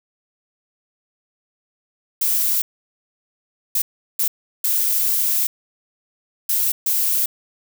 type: noise bursts at uneven times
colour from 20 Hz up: violet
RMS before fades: -19 dBFS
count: 6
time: 2.21-2.62 / 3.75-3.82 / 4.19-4.28 / 4.64-5.47 / 6.49-6.72 / 6.86-7.26 s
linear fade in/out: 5 ms
effects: none